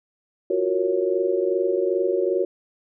sine chord, Gb major seventh, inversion third, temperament equal with one note detuned, 349.2 / 371.7 / 466.2 / 554.4 Hz, F4 / Gb4 / Bb4 / Db5, 0 / +8 / 0 / 0 cents, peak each -27 / -22 / -26 / -26 dBFS, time 0.5-2.45 s, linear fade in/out 5 ms, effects none

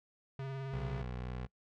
square tone with vibrato, 135.1 Hz, C#3, 44 cents flat, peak -39 dBFS, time 0.39-1.02 s, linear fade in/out 2 ms, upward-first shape sine, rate 19 Hz, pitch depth 27 cents each way
20% pulse tone, 62 Hz, B1, 7 cents sharp, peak -34 dBFS, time 0.72-1.47 s, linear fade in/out 20 ms
effects noise-tail reverb RT60 0.1 s tail -24 dB re dry + low-pass 3000 Hz 12 dB/octave

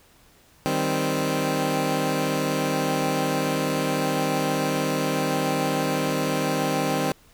15% pulse chord, C minor, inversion first, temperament equal, 155.56 / 196 / 261.6 Hz, Eb3 / G3 / C4, 0 / 0 / 0 cents, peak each -20 / -23 / -19 dBFS, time 0.66-7.12 s, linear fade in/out 0 ms, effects pink hiss -56 dBFS RMS until 7.33 s

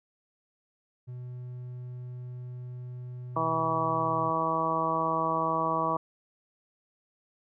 triangle tone, 124.3 Hz, B2, 12 cents sharp, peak -35 dBFS, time 1.07-4.31 s, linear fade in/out 20 ms
harmonic tone, 162.1 Hz, E3, 29 cents flat, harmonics 1 / 2 / 3 / 4 / 5 / 6 / 7, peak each -37 / -36 / -36 / -33 / -37 / -31 / -29 dBFS, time 3.36-5.97 s, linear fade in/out 5 ms
effects none

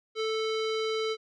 square tone with low-pass filter, 440 Hz, A4, in tune, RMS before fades -30 dBFS, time 0.15-1.17 s, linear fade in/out 50 ms, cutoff 4100 Hz, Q 2.4, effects none

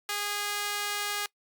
sawtooth tone with high-pass filter, 411.4 Hz, G#4, 16 cents flat, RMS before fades -32 dBFS, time 0.09-1.26 s, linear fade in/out 2 ms, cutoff 1400 Hz, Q 0.64, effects noise-tail reverb RT60 0.1 s tail -23 dB re dry + Opus 48 kbps

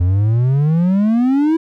triangle exponential sweep, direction up, 85.9 to 331.6 Hz, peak -9 dBFS, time 0-1.57 s, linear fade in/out 10 ms, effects none

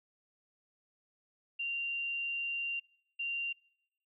sine tone bursts at uneven times, 2773 Hz, F7, 13 cents flat, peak -33 dBFS, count 2, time 1.59-2.8 / 3.19-3.53 s, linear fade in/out 10 ms, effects noise-tail reverb RT60 0.8 s tail -25 dB re dry

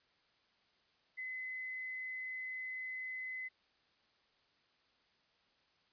sine tone, 2031 Hz, B6, 48 cents sharp, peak -40 dBFS, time 1.17-3.49 s, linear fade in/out 20 ms, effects white hiss -73 dBFS RMS until 5.92 s + resampled to 11025 Hz

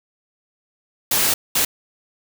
white noise bursts at uneven times, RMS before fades -18 dBFS, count 2, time 1.11-1.34 / 1.55-1.65 s, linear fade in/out 5 ms, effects none

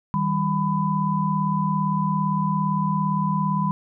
sine tone cluster, 158.1 / 195.7 / 1000 Hz, D#3 / G3 / B5, +28 / -3 / +21 cents, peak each -24 dBFS, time 0.14-3.71 s, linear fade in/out 0 ms, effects none

